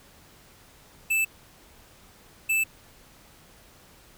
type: tone bursts at uneven times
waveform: square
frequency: 2637 Hz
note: E7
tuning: in tune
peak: -22 dBFS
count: 2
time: 1.1-1.25 / 2.49-2.64 s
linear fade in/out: 10 ms
effects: pink hiss -54 dBFS RMS until 4.17 s